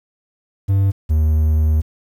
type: tone pair in turn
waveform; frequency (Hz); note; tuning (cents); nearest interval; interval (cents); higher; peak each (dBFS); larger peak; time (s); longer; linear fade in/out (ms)
triangle; 98 / 77.44; G2 / D#2; 0 / -8; major third; 408; first; -10; neither; 0.68-0.92 / 1.09-1.82; second; 20
effects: 8-bit